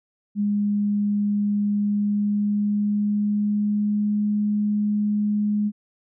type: tone with pitch glide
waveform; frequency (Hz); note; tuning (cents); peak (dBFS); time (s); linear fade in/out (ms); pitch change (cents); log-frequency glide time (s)
sine; 205.5 to 208.5; G#3 to G#3; -18 to +7; -19; 0.35-5.72; 50; +25; 1.74-4.21
effects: none